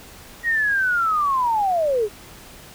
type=linear sweep; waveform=sine; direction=down; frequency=1900 to 390.3 Hz; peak=-17 dBFS; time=0.43-2.09 s; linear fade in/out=50 ms; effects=pink hiss -43 dBFS RMS until 2.74 s